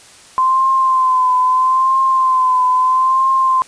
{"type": "tone with vibrato", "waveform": "sine", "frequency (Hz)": 1035, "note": "C6", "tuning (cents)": -19, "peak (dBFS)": -10, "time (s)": [0.38, 3.62], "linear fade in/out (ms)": 0, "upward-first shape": "triangle", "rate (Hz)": 0.77, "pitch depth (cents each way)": 47, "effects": ["white hiss -42 dBFS RMS until 3.67 s", "resampled to 22050 Hz"]}